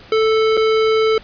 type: tone with dropouts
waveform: square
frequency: 440 Hz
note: A4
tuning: in tune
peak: -13 dBFS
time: 0.12-1.18 s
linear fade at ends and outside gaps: 2 ms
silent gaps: 0.57-0.574 s
effects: pink hiss -41 dBFS RMS until 1.23 s + resampled to 11025 Hz